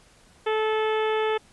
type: harmonic tone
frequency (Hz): 435.1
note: A4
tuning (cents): -19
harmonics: 1 / 2 / 3 / 4 / 5 / 6 / 7 / 8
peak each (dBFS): -23 / -29 / -33 / -35 / -37 / -39 / -40 / -41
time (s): 0.46-1.38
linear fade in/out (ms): 10
effects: pink hiss -56 dBFS RMS until 1.52 s + resampled to 24000 Hz